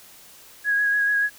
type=tone with vibrato; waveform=sine; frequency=1657 Hz; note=G#6; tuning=4 cents flat; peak=-18 dBFS; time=0.64-1.3 s; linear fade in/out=50 ms; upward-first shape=sine; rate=6.9 Hz; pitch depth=21 cents each way; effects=white hiss -48 dBFS RMS until 1.38 s